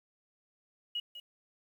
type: tone with echo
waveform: sine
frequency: 2900 Hz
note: F#7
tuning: 35 cents flat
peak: -32 dBFS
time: 0.95-1 s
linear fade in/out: 5 ms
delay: 200 ms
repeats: 1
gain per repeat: -11 dB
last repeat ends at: 1.2 s
effects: 10-bit